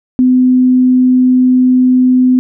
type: tone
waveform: sine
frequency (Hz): 253.8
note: B3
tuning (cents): +47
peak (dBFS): -5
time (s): 0.19-2.39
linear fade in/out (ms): 0
effects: none